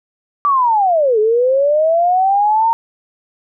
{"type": "linear two-way sweep", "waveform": "sine", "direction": "down then up", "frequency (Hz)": [1174.7, 418.9, 924], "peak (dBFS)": -10, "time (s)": [0.45, 2.73], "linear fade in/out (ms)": 0, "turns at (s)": 1.19, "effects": []}